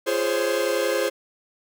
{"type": "chord", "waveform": "45% pulse", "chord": "Db major seventh", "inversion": "first", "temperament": "equal with one note detuned", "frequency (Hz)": [344, 415.3, 523.3, 554.4], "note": ["F4", "Ab4", "C5", "Db5"], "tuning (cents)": [-26, 0, 0, 0], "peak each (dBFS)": [-29, -27, -24, -29], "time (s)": [0.06, 1.1], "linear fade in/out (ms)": 20, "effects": []}